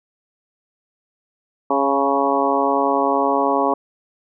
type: harmonic tone with a mistuned harmonic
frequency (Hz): 138.59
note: C#3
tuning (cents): 0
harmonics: 2 / 3 / 4 / 5 / 6 / 7 / 8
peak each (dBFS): -23 / -23 / -23 / -23 / -23 / -23 / -23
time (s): 1.7-3.74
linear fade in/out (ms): 5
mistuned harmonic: 6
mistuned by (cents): +20
effects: none